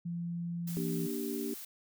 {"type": "tone with pitch glide", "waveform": "sine", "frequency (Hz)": [171.2, 167.29], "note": ["F3", "E3"], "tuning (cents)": [-34, 26], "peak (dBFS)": -34, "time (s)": [0.05, 1.07], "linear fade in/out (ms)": 10, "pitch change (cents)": -40, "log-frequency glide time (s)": [0.68, 0.95]}
{"type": "noise", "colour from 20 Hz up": "blue", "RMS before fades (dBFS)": -45, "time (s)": [0.67, 1.65], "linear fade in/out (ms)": 5}
{"type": "chord", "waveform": "sine", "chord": "G minor", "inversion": "first", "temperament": "equal", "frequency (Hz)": [233.1, 293.7, 392], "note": ["Bb3", "D4", "G4"], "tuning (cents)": [0, 0, 0], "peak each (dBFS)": -38, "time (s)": [0.77, 1.54], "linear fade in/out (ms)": 0}
{"effects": []}